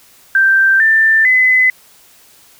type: tone with pitch steps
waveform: sine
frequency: 1568 / 1780.5 / 2022 Hz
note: G6 / A6 / B6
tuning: 0 / +20 / +40 cents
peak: -7 dBFS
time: 0.35-1.7 s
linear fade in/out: 2 ms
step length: 450 ms
effects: white hiss -46 dBFS RMS until 2.59 s